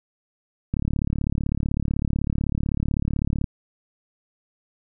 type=click train; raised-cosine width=5 ms; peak=-11 dBFS; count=98; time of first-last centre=0.74-3.442 s; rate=35.9 Hz; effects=none